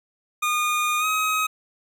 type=tone with pitch glide; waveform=25% pulse; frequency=1221 to 1266.3 Hz; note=D#6 to D#6; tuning=-33 to +30 cents; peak=-17 dBFS; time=0.42-1.47 s; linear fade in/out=10 ms; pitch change=+63 cents; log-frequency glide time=0.99-1.06 s; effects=none